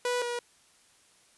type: tone pair in turn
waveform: sawtooth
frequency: 491.1 / 481.3 Hz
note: B4 / B4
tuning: -10 / -45 cents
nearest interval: unison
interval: 35 cents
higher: first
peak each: -23 / -27 dBFS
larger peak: first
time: 0.05-0.22 / 0.22-0.39 s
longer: neither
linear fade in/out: 2 ms
effects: white hiss -62 dBFS RMS until 1.37 s + resampled to 24000 Hz